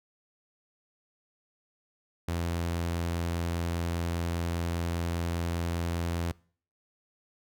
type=tone; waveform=sawtooth; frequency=85 Hz; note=F2; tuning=46 cents flat; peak=-25 dBFS; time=2.28-6.32 s; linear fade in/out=5 ms; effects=noise-tail reverb RT60 0.5 s tail -24 dB re dry